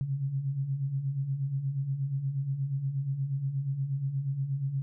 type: beating tone pair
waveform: sine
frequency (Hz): 130.81 / 139.21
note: C3 / C#3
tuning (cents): 0 / +8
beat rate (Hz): 8.4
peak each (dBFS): -36 / -29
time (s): 0.01-4.82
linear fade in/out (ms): 0
effects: none